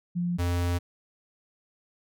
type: tone pair in turn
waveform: sine / square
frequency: 175.1 / 87.55 Hz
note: F3 / F2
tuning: +5 / +5 cents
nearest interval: octave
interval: 1200 cents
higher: first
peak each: -25 dBFS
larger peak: neither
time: 0.15-0.38 / 0.38-0.79 s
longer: second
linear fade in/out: 20 ms
effects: none